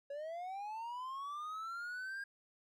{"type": "linear sweep", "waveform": "triangle", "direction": "up", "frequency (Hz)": [554.4, 1622], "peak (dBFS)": -39, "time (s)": [0.1, 2.24], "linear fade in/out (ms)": 5, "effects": []}